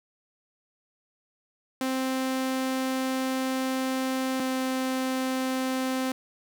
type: tone pair in turn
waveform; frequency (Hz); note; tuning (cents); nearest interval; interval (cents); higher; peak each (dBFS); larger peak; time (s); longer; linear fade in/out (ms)
sawtooth; 261.6 / 260.2; C4 / C4; 0 / -9; unison; 9; first; -22; neither; 1.81-4.4 / 4.4-6.12; first; 2
effects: none